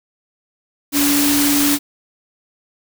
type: tone in noise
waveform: sine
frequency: 287.3 Hz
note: D4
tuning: 38 cents flat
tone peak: -15 dBFS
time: 0.92-1.79 s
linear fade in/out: 50 ms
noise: white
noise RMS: -18 dBFS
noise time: 0.92-1.79 s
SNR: 0 dB
effects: none